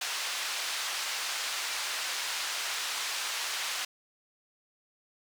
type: band-pass noise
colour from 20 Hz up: white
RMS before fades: -34 dBFS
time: 0.01-3.85 s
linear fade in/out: 5 ms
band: 890 to 5400 Hz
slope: 12 dB/octave
effects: none